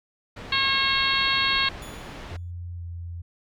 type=low-pass noise; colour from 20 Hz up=pink; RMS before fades=-39 dBFS; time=0.36-2.37 s; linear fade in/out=10 ms; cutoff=3300 Hz; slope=12 dB/octave
type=harmonic tone; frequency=543 Hz; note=C#5; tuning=36 cents flat; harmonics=2 / 3 / 4 / 5 / 6 / 7 / 8; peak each=-28 / -28 / -28 / -28 / -28 / -28 / -28 dBFS; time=0.52-1.69 s; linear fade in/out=5 ms
type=tone with exponential decay; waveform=15% pulse; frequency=3447 Hz; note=A7; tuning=36 cents flat; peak=-35 dBFS; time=1.82-2.51 s; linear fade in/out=2 ms; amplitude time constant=150 ms
type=tone with pitch glide; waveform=sine; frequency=87.31 to 85.76 Hz; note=F2 to F2; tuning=0 to -31 cents; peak=-32 dBFS; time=2.31-3.22 s; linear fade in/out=10 ms; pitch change=-31 cents; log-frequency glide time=2.76-2.82 s
effects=none